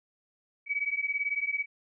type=beating tone pair; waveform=sine; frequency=2266 / 2284 Hz; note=C#7 / D7; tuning=+37 / -49 cents; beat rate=18 Hz; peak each=-31 dBFS; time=0.66-1.66 s; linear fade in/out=50 ms; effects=none